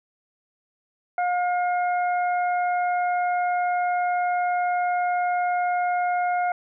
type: harmonic tone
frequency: 714 Hz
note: F5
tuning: 38 cents sharp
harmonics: 1 / 2 / 3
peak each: -21 / -31 / -35 dBFS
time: 1.18-6.52 s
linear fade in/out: 2 ms
effects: none